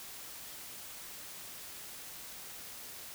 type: silence
effects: white hiss -47 dBFS RMS until 3.14 s